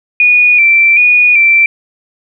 sine tone with vibrato, 2400 Hz, D7, 37 cents sharp, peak -4 dBFS, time 0.2-1.66 s, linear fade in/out 2 ms, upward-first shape square, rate 1.3 Hz, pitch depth 41 cents each way, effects none

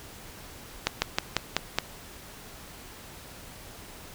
slowing click train, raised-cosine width 0.2 ms, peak -5 dBFS, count 6, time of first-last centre 0.87-1.786 s, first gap 150 ms, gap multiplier 1.1, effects pink hiss -46 dBFS RMS until 4.14 s

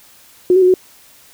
sine tone with pitch steps, 361.9 / 378.2 / 364.1 / 370.6 Hz, F#4 / F#4 / F#4 / F#4, -38 / +38 / -28 / +3 cents, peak -7 dBFS, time 0.5-0.74 s, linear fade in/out 2 ms, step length 60 ms, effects white hiss -46 dBFS RMS until 1.33 s

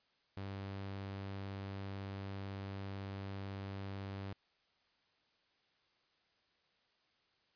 sawtooth tone, 98 Hz, G2, in tune, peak -38 dBFS, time 0.37-4.33 s, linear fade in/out 0 ms, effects white hiss -75 dBFS RMS until 7.55 s + resampled to 11025 Hz

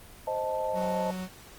sine chord, A diminished, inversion first, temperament equal, 523.3 / 622.3 / 880 Hz, C5 / Eb5 / A5, 0 / 0 / 0 cents, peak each -32 dBFS, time 0.27-1.11 s, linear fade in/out 5 ms
45% pulse tone, 185 Hz, F#3, in tune, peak -33 dBFS, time 0.73-1.29 s, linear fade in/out 50 ms
effects pink hiss -50 dBFS RMS until 1.58 s + Opus 24 kbps

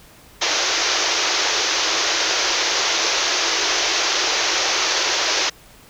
white band-pass noise, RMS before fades -20 dBFS, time 0.41-5.5 s, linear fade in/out 10 ms, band 310 to 6500 Hz, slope 96 dB/octave, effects pink hiss -47 dBFS RMS until 5.89 s

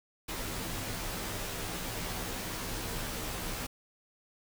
pink noise with comb filter, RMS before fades -37 dBFS, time 0.28-3.67 s, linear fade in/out 10 ms, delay 14 ms, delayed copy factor -0.75, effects none

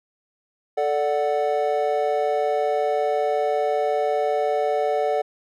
triangle chord, D major, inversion second, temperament equal, 440 / 587.3 / 740 Hz, A4 / D5 / F#5, 0 / 0 / 0 cents, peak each -22 dBFS, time 0.77-5.22 s, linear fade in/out 10 ms, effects none

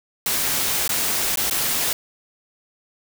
white noise with dropouts, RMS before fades -22 dBFS, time 0.26-1.93 s, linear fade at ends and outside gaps 2 ms, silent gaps 0.878-0.892 / 1.358-1.372 / 1.499-1.509 s, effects none

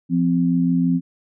sine tone pair together, 172.7 / 258.8 Hz, F3 / C4, -19 / -19 cents, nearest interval perfect fifth, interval 700 cents, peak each -18 dBFS, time 0.09-1.01 s, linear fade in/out 50 ms, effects none

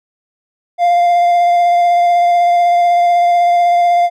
triangle tone with vibrato, 698.5 Hz, F5, in tune, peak -6 dBFS, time 0.78-4.1 s, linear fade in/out 50 ms, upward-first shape sine, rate 16 Hz, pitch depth 13 cents each way, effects none

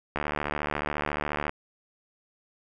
click train, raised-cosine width 0.5 ms, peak -13 dBFS, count 100, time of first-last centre 0.16-1.494 s, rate 74.2 Hz, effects none

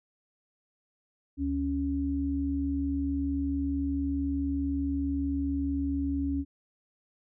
sine tone pair together, 73.31 / 277.9 Hz, D2 / C#4, -3 / +4 cents, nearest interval octave + major seventh, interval 2307 cents, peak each -32 / -28 dBFS, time 1.37-6.45 s, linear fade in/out 50 ms, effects none

